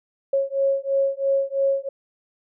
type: beating tone pair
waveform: sine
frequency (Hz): 546 / 549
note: C#5 / C#5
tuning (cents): -26 / -17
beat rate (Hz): 3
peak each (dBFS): -22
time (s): 0.33-1.89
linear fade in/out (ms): 5
effects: none